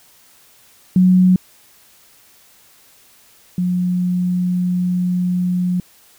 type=tone pair in turn; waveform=sine; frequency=183.6 / 179.82 Hz; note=F#3 / F#3; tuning=-13 / -49 cents; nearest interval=unison; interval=36 cents; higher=first; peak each=-8 / -15 dBFS; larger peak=first; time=0.96-1.36 / 3.58-5.8 s; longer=second; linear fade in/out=2 ms; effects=white hiss -50 dBFS RMS until 6.18 s